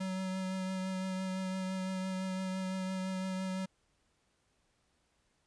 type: tone with vibrato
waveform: square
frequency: 188 Hz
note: F#3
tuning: 28 cents sharp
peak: -35 dBFS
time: 0-3.66 s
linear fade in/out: 10 ms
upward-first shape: triangle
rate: 5.9 Hz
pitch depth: 19 cents each way
effects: pink hiss -75 dBFS RMS until 5.46 s + resampled to 22050 Hz